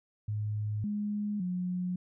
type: tone with pitch steps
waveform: sine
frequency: 105.7 / 207.6 / 180.6 Hz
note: G#2 / G#3 / F#3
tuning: +31 / 0 / -42 cents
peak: -30 dBFS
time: 0.28-1.96 s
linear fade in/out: 5 ms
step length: 560 ms
effects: none